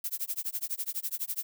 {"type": "noise with tremolo", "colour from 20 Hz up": "violet", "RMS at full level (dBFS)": -31, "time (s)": [0.04, 1.43], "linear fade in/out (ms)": 2, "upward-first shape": "sine", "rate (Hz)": 12, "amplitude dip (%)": 100, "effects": []}